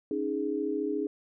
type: chord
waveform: sine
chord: C# suspended second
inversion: none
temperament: equal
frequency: 277.2 / 311.1 / 415.3 Hz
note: C#4 / D#4 / G#4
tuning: 0 / 0 / 0 cents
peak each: -34 / -32 / -31 dBFS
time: 0.11-1.07 s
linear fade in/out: 2 ms
effects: none